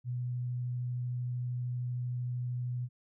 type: tone with vibrato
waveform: sine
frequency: 123.47 Hz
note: B2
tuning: in tune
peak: -32 dBFS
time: 0.04-2.89 s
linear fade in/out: 50 ms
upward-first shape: triangle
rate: 13 Hz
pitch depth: 9 cents each way
effects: none